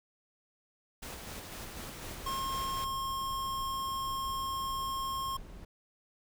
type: noise with tremolo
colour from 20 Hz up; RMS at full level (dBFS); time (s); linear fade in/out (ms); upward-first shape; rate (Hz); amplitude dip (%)
pink; -43; 1.02-2.85; 10; square; 4; 25
type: noise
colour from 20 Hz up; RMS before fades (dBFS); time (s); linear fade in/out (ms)
brown; -46; 2.03-5.65; 5
type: tone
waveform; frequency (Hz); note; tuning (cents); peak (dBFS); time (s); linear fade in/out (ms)
square; 1073; C6; +43; -34; 2.26-5.37; 5
effects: none